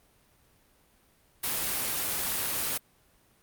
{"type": "noise", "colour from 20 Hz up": "white", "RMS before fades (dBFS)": -30, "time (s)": [1.43, 2.78], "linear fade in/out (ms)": 10, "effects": ["pink hiss -64 dBFS RMS until 3.42 s", "Opus 32 kbps"]}